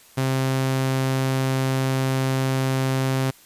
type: tone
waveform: sawtooth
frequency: 132.4 Hz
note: C3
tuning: 21 cents sharp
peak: -16 dBFS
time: 0.17-3.31 s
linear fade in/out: 10 ms
effects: white hiss -51 dBFS RMS until 3.45 s + resampled to 32000 Hz